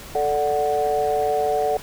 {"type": "chord", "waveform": "sine", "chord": "D major", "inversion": "second", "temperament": "equal", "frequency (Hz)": [440, 587.3, 740], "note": ["A4", "D5", "F#5"], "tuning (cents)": [0, 0, 0], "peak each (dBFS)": [-22, -24, -21], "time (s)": [0.15, 1.77], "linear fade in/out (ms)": 2, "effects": ["tanh soft clip ceiling -10 dBFS", "pink hiss -39 dBFS RMS until 1.82 s"]}